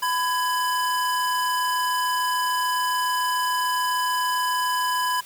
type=tone pair together; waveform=square; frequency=1002.1 / 1661.2 Hz; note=B5 / G#6; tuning=+25 / 0 cents; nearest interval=major sixth; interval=875 cents; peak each=-23 / -29 dBFS; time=0.02-5.21 s; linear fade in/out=10 ms; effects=white hiss -45 dBFS RMS until 5.25 s + high-pass 60 Hz 12 dB/octave